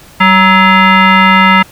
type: tone with frequency modulation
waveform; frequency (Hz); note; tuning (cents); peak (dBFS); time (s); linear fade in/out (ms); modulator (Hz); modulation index
sine; 557; C#5; +8; -3; 0.2-1.63; 10; 748; 2.6
effects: pink hiss -38 dBFS RMS until 1.71 s